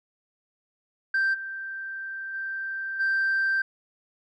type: tone with level steps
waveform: sine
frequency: 1568 Hz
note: G6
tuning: in tune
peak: -19 / -32 / -29 / -20 dBFS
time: 1.14-3.62 s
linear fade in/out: 5 ms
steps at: 1.33 / 2.33 / 2.99 s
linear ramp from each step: 20 ms
effects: tanh soft clip ceiling -19 dBFS